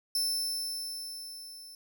sawtooth tone with level ramp, 5300 Hz, E8, 9 cents sharp, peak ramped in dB -24 to -44 dBFS, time 0.15-1.75 s, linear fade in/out 2 ms, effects none

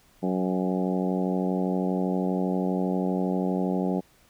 harmonic tone with a mistuned harmonic, 92.5 Hz, F#2, in tune, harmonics 2 / 3 / 4 / 5 / 6 / 7 / 8 / 9, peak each -26 / -30 / -32 / -34 / -36 / -37 / -38 / -39 dBFS, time 0.22-4.01 s, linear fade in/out 20 ms, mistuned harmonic 8, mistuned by +18 cents, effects pink hiss -60 dBFS RMS until 4.29 s

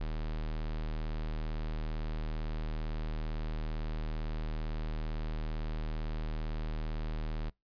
square tone, 38.89 Hz, D#1, in tune, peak -34 dBFS, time 0-7.5 s, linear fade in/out 10 ms, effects noise-tail reverb RT60 0.2 s tail -25 dB re dry + resampled to 11025 Hz

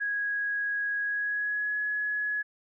sine tone with pitch glide, 1656 to 1688.8 Hz, G#6 to G#6, -5 to +29 cents, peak -27 dBFS, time 0-2.43 s, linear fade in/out 20 ms, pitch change +34 cents, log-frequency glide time 1.01-1.76 s, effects none

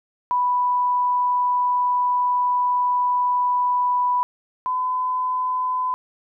sine tone pair in turn, 987.8 / 1010.9 Hz, B5 / B5, 0 / +40 cents, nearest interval unison, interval 40 cents, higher second, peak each -17 / -20 dBFS, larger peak first, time 0.31-4.23 / 4.66-5.94 s, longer first, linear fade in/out 0 ms, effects none

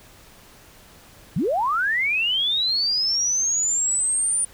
sine linear sweep, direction up, 122.5 to 9397 Hz, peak -19 dBFS, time 1.36-4.45 s, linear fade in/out 5 ms, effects pink hiss -49 dBFS RMS until 4.53 s

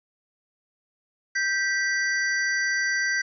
square tone pair together, 1568 / 1955.2 Hz, G6 / B6, 0 / -18 cents, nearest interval major third, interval 382 cents, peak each -26 dBFS, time 1.35-3.22 s, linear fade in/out 10 ms, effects resampled to 16000 Hz + 10-bit

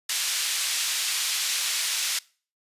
pink band-pass noise, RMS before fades -27 dBFS, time 0.09-2.19 s, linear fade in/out 5 ms, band 2900 to 10000 Hz, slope 12 dB/octave, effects noise-tail reverb RT60 0.4 s tail -23 dB re dry + resampled to 32000 Hz

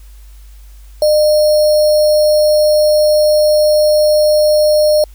sine tone with sample-and-hold, 606 Hz, D#5, 46 cents flat, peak -7 dBFS, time 1.02-5.04 s, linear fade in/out 2 ms, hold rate 4900 Hz, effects added 50 Hz sine -34 dBFS peak until 5.14 s + white hiss -50 dBFS RMS until 5.14 s

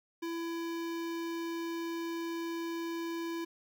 square tone with notch filter, 334.3 Hz, E4, 24 cents sharp, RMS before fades -37 dBFS, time 0.22-3.45 s, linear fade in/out 10 ms, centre 9100 Hz, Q 1.3, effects 12-bit

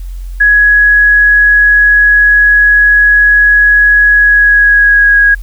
sine tone with pitch glide, 1673 to 1650.9 Hz, G#6 to G#6, +12 to -11 cents, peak -3 dBFS, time 0.4-5.35 s, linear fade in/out 10 ms, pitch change -23 cents, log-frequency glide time 4.12-5.23 s, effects added 44 Hz sine -19 dBFS peak until 5.42 s + white hiss -45 dBFS RMS until 5.42 s

